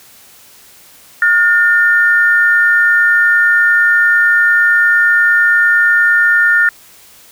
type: tone pair together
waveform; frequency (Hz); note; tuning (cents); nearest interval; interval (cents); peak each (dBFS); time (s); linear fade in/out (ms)
sine; 1428.7 / 1800; F6 / A6; +39 / +39; major third; 400; -10; 1.22-6.69; 2
effects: white hiss -42 dBFS RMS until 7.31 s

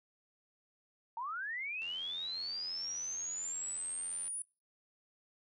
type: linear sweep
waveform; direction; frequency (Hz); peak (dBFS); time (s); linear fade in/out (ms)
sine; up; 880 to 9850; -37; 1.17-4.42; 2
type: click train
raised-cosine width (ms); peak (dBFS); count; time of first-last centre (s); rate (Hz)
0.2; -38; 212; 1.82-4.279; 85.8
effects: noise-tail reverb RT60 0.3 s tail -25 dB re dry

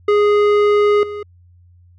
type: tone with level steps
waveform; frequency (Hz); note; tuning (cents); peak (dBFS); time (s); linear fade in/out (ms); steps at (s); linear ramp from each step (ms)
square; 414.4; G#4; -4; -11 / -25; 0.08-1.23; 5; 1.03; 2
effects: added 88 Hz sine -45 dBFS peak until 1.98 s + low-pass 2000 Hz 12 dB/octave

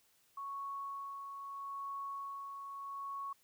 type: tone with tremolo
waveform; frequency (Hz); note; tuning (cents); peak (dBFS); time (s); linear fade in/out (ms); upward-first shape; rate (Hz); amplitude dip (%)
sine; 1108.7; C#6; 0; -39; 0.37-3.33; 5; sine; 0.78; 40
effects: white hiss -71 dBFS RMS until 3.43 s

